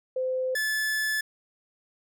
sine / 45% pulse tone pair in turn, 515 / 1732.2 Hz, C5 / A6, -28 / -28 cents, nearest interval octave + major sixth, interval 2100 cents, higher second, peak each -25 dBFS, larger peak neither, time 0.16-0.55 / 0.55-1.21 s, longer second, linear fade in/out 5 ms, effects none

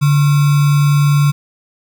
sine tone with sample-and-hold, 144.8 Hz, D3, 24 cents flat, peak -8 dBFS, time 0.01-1.32 s, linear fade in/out 20 ms, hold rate 1225 Hz, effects none

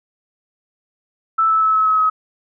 sine tone with pitch steps, 1318.5 / 1309.4 / 1300.3 / 1291.4 / 1282.4 / 1273.6 Hz, E6 / E6 / E6 / E6 / E6 / D#6, 0 / -12 / -24 / -36 / -48 / +40 cents, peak -12 dBFS, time 1.38-2.1 s, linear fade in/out 10 ms, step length 120 ms, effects none

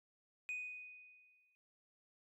sine tone with exponential decay, 2489 Hz, D#7, in tune, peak -36 dBFS, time 0.49-1.55 s, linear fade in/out 0 ms, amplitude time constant 230 ms, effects noise-tail reverb RT60 1.0 s tail -22 dB re dry + tanh soft clip ceiling -38 dBFS

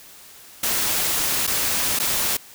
white noise with dropouts, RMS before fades -22 dBFS, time 0.63-2.37 s, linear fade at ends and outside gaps 5 ms, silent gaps 1.468-1.474 / 1.99-1.998 s, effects white hiss -45 dBFS RMS until 2.54 s

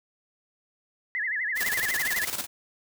sine tone with vibrato, 1864.7 Hz, A#6, in tune, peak -26 dBFS, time 1.15-2.25 s, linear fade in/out 0 ms, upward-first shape sine, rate 12 Hz, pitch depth 190 cents each way
white noise with tremolo, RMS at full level -29 dBFS, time 1.55-2.47 s, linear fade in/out 50 ms, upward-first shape square, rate 18 Hz, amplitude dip 65%
effects none

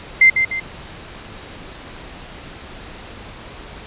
sine tone with echo, 2085 Hz, C7, 7 cents flat, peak -6 dBFS, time 0.21-0.3 s, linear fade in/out 5 ms, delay 150 ms, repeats 2, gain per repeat -7 dB, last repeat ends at 0.6 s, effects pink hiss -36 dBFS RMS until 3.86 s + resampled to 8000 Hz

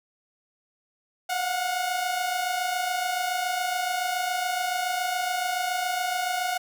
sawtooth tone pair together, 706.9 / 734 Hz, F5 / F#5, +21 / -14 cents, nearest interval minor second, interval 65 cents, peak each -27 / -23 dBFS, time 1.29-6.58 s, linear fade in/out 10 ms, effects none

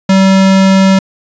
square tone, 192 Hz, G3, 36 cents flat, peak -5 dBFS, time 0.09-0.99 s, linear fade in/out 5 ms, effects resampled to 16000 Hz + 7-bit

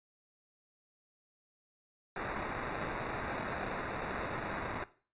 blue noise with sample-and-hold, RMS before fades -38 dBFS, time 2.16-4.84 s, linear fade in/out 2 ms, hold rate 3150 Hz, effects noise-tail reverb RT60 0.4 s tail -17 dB re dry + resampled to 8000 Hz

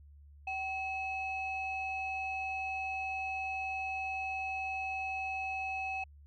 sine tone pair together, 766.4 / 2578 Hz, G5 / E7, -39 / -39 cents, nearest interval octave + major sixth, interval 2100 cents, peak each -36 / -36 dBFS, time 0.47-6.04 s, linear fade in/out 5 ms, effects tanh soft clip ceiling -28 dBFS + added 72 Hz sine -53 dBFS peak until 6.26 s

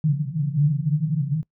pink band-pass noise, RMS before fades -22 dBFS, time 0.04-1.43 s, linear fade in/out 0 ms, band 140 to 160 Hz, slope 96 dB/octave, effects noise-tail reverb RT60 0.1 s tail -22 dB re dry

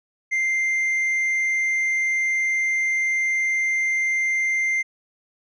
sine tone with tanh clipping, 2093 Hz, C7, in tune, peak -20 dBFS, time 0.31-4.83 s, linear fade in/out 20 ms, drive 3 dB, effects none

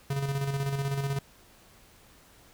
square tone with tremolo, 138.59 Hz, C#3, in tune, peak -27 dBFS, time 0.1-1.19 s, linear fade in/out 5 ms, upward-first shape square, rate 16 Hz, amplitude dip 45%, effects pink hiss -57 dBFS RMS until 2.53 s

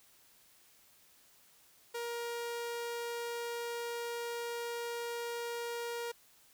sawtooth tone, 471.7 Hz, A#4, 20 cents sharp, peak -33 dBFS, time 1.94-6.12 s, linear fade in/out 10 ms, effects white hiss -64 dBFS RMS until 6.53 s

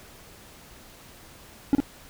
triangle tone with echo, 280 Hz, C#4, 18 cents sharp, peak -13 dBFS, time 1.73-1.75 s, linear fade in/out 0 ms, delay 52 ms, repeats 1, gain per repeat -3 dB, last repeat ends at 1.802 s, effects pink hiss -49 dBFS RMS until 2.09 s

